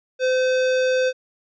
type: tone with hard clipping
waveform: sine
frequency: 513 Hz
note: C5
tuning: 34 cents flat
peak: -19 dBFS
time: 0.19-1.13 s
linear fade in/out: 50 ms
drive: 18 dB
effects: resampled to 16000 Hz